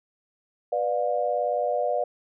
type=chord; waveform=sine; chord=B diminished; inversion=none; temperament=just; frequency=493.9 / 592.7 / 711.2 Hz; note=B4 / D5 / F5; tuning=0 / +16 / +31 cents; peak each=-28 / -26 / -27 dBFS; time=0.72-2.04 s; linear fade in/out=5 ms; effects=none

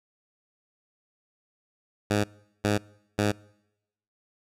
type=tone bursts; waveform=10% pulse; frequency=103.83 Hz; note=G#2; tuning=in tune; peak=-14 dBFS; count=3; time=2.1-3.32 s; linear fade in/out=10 ms; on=140 ms; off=400 ms; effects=noise-tail reverb RT60 0.9 s tail -25 dB re dry + low-pass 11000 Hz 12 dB/octave

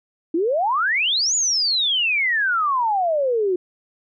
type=exponential two-way sweep; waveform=sine; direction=up then down; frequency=311.1 to 7040 to 351.5 Hz; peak=-17 dBFS; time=0.34-3.56 s; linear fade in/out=5 ms; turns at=1.35 s; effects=none

